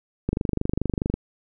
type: click train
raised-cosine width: 3 ms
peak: -10 dBFS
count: 22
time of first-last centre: 0.29-1.14 s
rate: 24.7 Hz
effects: none